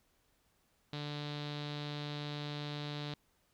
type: tone with low-pass filter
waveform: sawtooth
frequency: 147.1 Hz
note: D3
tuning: 3 cents sharp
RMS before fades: -41 dBFS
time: 0.93-3.14 s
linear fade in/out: 2 ms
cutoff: 3900 Hz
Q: 5.2
effects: pink hiss -74 dBFS RMS until 3.53 s